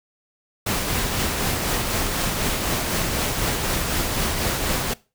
pink noise with tremolo, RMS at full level -22 dBFS, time 0.66-4.94 s, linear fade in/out 10 ms, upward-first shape triangle, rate 4 Hz, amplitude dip 35%, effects noise-tail reverb RT60 0.3 s tail -21 dB re dry

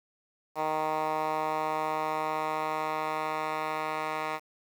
10% pulse tone with band-pass filter sweep, 155.56 Hz, D#3, in tune, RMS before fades -31 dBFS, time 0.55-4.4 s, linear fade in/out 50 ms, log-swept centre 920 to 1400 Hz, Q 1.7, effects 8-bit

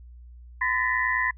sine tone cluster, 1018 / 1757 / 1866 / 1986 Hz, C6 / A6 / A#6 / B6, -48 / -3 / +1 / +9 cents, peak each -28 dBFS, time 0.61-1.31 s, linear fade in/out 5 ms, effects noise-tail reverb RT60 0.1 s tail -26 dB re dry + added 60 Hz sine -43 dBFS peak until 1.37 s

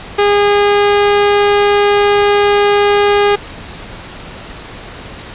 sawtooth tone, 408.6 Hz, G#4, 28 cents flat, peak -4 dBFS, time 0.18-3.36 s, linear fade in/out 10 ms, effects pink hiss -30 dBFS RMS until 5.34 s + resampled to 8000 Hz

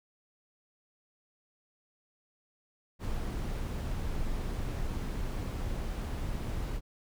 brown noise, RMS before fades -34 dBFS, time 2.99-6.81 s, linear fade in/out 50 ms, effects none

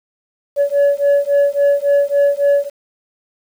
sine beating tone pair, 566 / 569.6 Hz, C#5 / C#5, +36 / +47 cents, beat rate 3.6 Hz, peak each -12 dBFS, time 0.56-2.7 s, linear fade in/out 50 ms, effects tanh soft clip ceiling -8 dBFS + 7-bit

